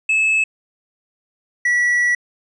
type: tone pair in turn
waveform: triangle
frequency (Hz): 2600 / 1943.5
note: E7 / B6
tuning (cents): -24 / -28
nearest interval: perfect fourth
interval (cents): 504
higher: first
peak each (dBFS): -12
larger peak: neither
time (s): 0.09-0.44 / 1.65-2.15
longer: second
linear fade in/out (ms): 5
effects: resampled to 22050 Hz